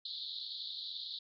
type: band-pass noise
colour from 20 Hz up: white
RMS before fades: -43 dBFS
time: 0.05-1.19 s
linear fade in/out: 5 ms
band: 3500 to 4400 Hz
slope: 96 dB/octave
effects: none